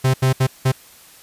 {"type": "tone bursts at uneven times", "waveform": "45% pulse", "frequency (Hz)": 130.81, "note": "C3", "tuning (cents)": 0, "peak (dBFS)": -13, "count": 4, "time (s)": [[0.04, 0.14], [0.22, 0.33], [0.4, 0.47], [0.65, 0.72]], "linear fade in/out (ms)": 10, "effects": ["white hiss -46 dBFS RMS until 1.22 s", "resampled to 32000 Hz"]}